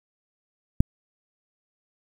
click, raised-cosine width 5 ms, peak -4 dBFS, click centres 0.805 s, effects 7-bit

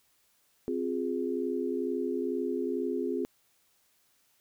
sine chord, F minor, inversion second, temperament equal with one note detuned, 261.6 / 353.1 / 415.3 Hz, C4 / F4 / Ab4, 0 / +19 / 0 cents, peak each -33 dBFS, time 0.68-3.25 s, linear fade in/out 0 ms, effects white hiss -69 dBFS RMS until 4.4 s

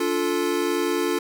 square chord, D minor, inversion none, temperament equal with one note detuned, 288 / 349.2 / 440 Hz, D4 / F4 / A4, -34 / 0 / 0 cents, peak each -28 / -25 / -27 dBFS, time 0-1.19 s, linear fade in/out 5 ms, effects none

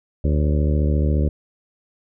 harmonic tone with a mistuned harmonic, 74.3 Hz, D2, 21 cents sharp, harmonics 1 / 2 / 3 / 4 / 5 / 6 / 7 / 8, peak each -17 / -23 / -27 / -29 / -31 / -33 / -34 / -35 dBFS, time 0.24-1.29 s, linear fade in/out 5 ms, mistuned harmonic 8, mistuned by -77 cents, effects none

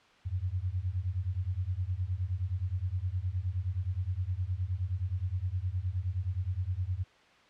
sine beating tone pair, 87 / 96.6 Hz, F2 / G2, -6 / -25 cents, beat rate 9.6 Hz, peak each -33 / -33 dBFS, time 0.25-7.04 s, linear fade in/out 20 ms, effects white hiss -60 dBFS RMS until 7.49 s + low-pass 3000 Hz 12 dB/octave

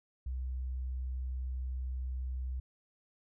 sine tone, 63.8 Hz, C2, 43 cents flat, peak -34 dBFS, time 0.26-2.6 s, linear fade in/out 5 ms, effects none

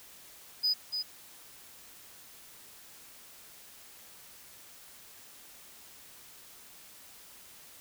sine tone with echo, 4978 Hz, D#8, in tune, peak -22 dBFS, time 0.63-0.74 s, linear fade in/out 20 ms, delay 290 ms, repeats 1, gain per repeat -8 dB, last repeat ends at 1.03 s, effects tanh soft clip ceiling -24 dBFS + white hiss -53 dBFS RMS until 7.8 s

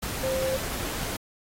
sine tone in noise, 526 Hz, C5, 9 cents sharp, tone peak -25 dBFS, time 0.23-0.57 s, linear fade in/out 10 ms, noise pink, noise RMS -33 dBFS, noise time 0.02-1.17 s, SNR +5 dB, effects AAC 48 kbps

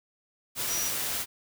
sine tone in noise, 5820 Hz, F#8, 29 cents flat, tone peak -30 dBFS, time 0.67-0.92 s, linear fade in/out 50 ms, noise white, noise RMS -31 dBFS, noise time 0.55-1.26 s, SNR -2 dB, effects none

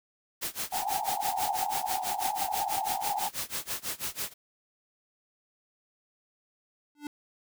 white noise with tremolo, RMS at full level -32 dBFS, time 0.41-4.34 s, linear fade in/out 20 ms, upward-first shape sine, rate 6.1 Hz, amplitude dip 95%
white band-pass noise, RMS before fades -32 dBFS, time 0.72-3.29 s, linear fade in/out 10 ms, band 750 to 860 Hz, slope 96 dB/octave
square tone with exponential growth, 293.7 Hz, D4, in tune, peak -32 dBFS, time 6.95-7.07 s, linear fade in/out 2 ms, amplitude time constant 26 ms
effects none

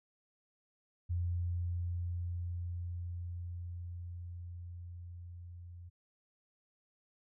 sine tone with level ramp, 87.31 Hz, F2, in tune, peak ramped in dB -31 to -47 dBFS, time 1.09-5.9 s, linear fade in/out 20 ms, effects none

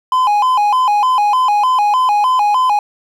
triangle tone with vibrato, 920 Hz, A#5, 23 cents flat, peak -8 dBFS, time 0.12-2.79 s, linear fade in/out 2 ms, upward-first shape square, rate 3.3 Hz, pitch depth 180 cents each way, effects 8-bit

